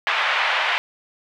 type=band-pass noise; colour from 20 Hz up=white; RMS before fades=-21 dBFS; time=0.07-0.78 s; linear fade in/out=0 ms; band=690 to 2800 Hz; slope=24 dB/octave; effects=none